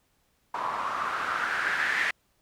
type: noise with low-pass filter sweep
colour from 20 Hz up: blue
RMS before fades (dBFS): -29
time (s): 0.54-2.11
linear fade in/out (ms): 5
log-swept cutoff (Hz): 990 to 1900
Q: 5.2
effects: pink hiss -70 dBFS RMS until 2.41 s